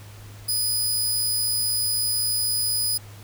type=tone; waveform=15% pulse; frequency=4978 Hz; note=D#8; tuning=in tune; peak=-15 dBFS; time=0.48-2.98 s; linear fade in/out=10 ms; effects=added 103 Hz sine -41 dBFS peak until 3.23 s + pink hiss -48 dBFS RMS until 3.23 s